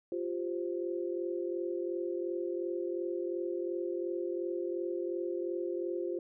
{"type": "chord", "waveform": "sine", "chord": "F suspended second", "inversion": "none", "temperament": "equal", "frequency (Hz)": [349.2, 392, 523.3], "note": ["F4", "G4", "C5"], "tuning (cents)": [0, 0, 0], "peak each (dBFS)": [-34, -39, -40], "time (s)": [0.12, 6.19], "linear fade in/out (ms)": 2, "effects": []}